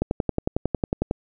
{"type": "click train", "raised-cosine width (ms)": 2, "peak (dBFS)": -8, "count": 13, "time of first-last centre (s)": [0.02, 1.111], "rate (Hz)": 11, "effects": []}